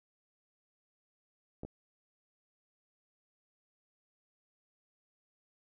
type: clicks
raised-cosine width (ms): 2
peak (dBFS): -29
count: 2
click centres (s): 1.634 / 1.65
effects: none